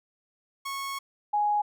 sawtooth / sine tone pair in turn, 1100 / 831.9 Hz, C#6 / G#5, -14 / +3 cents, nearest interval perfect fourth, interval 483 cents, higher first, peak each -28 / -22 dBFS, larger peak second, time 0.65-0.99 / 1.33-1.62 s, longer first, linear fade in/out 10 ms, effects none

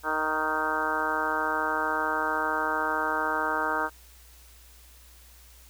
harmonic tone with a mistuned harmonic, 155.56 Hz, D#3, in tune, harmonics 2 / 3 / 4 / 5 / 6 / 7 / 8 / 9 / 10, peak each -37 / -36 / -36 / -36 / -31 / -36 / -32 / -34 / -31 dBFS, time 0.03-3.9 s, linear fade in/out 50 ms, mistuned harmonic 7, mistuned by +21 cents, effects added 60 Hz sine -52 dBFS peak until 5.69 s + white hiss -55 dBFS RMS until 5.69 s

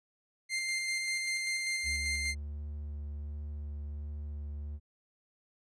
sawtooth tone with tremolo, 2097 Hz, C7, 3 cents sharp, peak -27 dBFS, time 0.49-2.35 s, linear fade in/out 50 ms, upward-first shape square, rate 5.1 Hz, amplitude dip 25%
triangle tone with vibrato, 73.42 Hz, D2, in tune, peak -35 dBFS, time 1.83-4.8 s, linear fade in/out 50 ms, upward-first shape sine, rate 1.4 Hz, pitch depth 12 cents each way
effects resampled to 24000 Hz

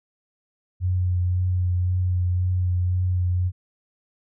sine tone with vibrato, 90.4 Hz, F#2, 40 cents flat, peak -19 dBFS, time 0.8-3.52 s, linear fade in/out 50 ms, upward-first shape triangle, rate 1.9 Hz, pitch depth 22 cents each way, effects none

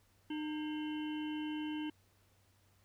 harmonic tone with a mistuned harmonic, 304.6 Hz, D#4, 37 cents flat, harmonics 1 / 3 / 5 / 7 / 9 / 10, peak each -37 / -50 / -54 / -57 / -53 / -51 dBFS, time 0.3-1.9 s, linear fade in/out 5 ms, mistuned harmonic 5, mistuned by +79 cents, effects added 96 Hz sine -70 dBFS peak until 2.84 s + pink hiss -72 dBFS RMS until 2.84 s

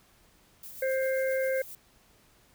violet noise with tremolo, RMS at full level -43 dBFS, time 0.63-1.75 s, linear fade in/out 2 ms, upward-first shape triangle, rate 7.6 Hz, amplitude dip 40%
harmonic tone, 528 Hz, C5, 16 cents sharp, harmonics 1 / 3 / 4, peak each -26 / -36 / -38 dBFS, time 0.82-1.62 s, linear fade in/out 5 ms
effects pink hiss -62 dBFS RMS until 2.54 s

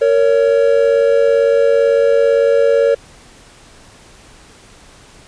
triangle tone pair together, 461.5 / 559.4 Hz, A#4 / C#5, -17 / +16 cents, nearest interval minor third, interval 333 cents, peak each -10 dBFS, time 0.01-2.95 s, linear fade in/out 10 ms, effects pink hiss -43 dBFS RMS until 5.27 s + resampled to 22050 Hz

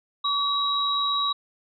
sine tone pair together, 1137 / 3852 Hz, C#6 / B7, +44 / -44 cents, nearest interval octave + major sixth, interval 2112 cents, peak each -25 / -24 dBFS, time 0.24-1.33 s, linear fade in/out 10 ms, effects none

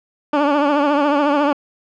15% pulse tone with vibrato, 289.5 Hz, D4, 25 cents flat, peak -7 dBFS, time 0.33-1.53 s, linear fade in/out 5 ms, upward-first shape triangle, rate 14 Hz, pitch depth 82 cents each way, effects low-pass 2000 Hz 12 dB/octave

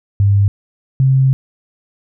sine tone pair in turn, 100 / 133.18 Hz, G2 / C3, +35 / +31 cents, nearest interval perfect fourth, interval 496 cents, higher second, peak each -8 / -8 dBFS, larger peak neither, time 0.2-0.48 / 1-1.33 s, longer second, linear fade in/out 0 ms, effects none

